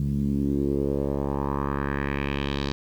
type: tone with low-pass filter sweep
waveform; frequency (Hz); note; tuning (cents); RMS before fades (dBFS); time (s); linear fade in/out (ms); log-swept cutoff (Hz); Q
10% pulse; 70; C#2; +18; -26; 0-2.72; 0; 160 to 4400; 2.7
effects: 9-bit